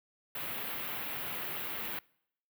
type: band-stop noise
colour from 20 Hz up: white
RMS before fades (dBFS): -38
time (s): 0.35-1.99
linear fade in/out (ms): 2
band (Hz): 3200 to 14000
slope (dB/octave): 24
effects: noise-tail reverb RT60 0.7 s tail -25 dB re dry + high-pass 100 Hz 12 dB/octave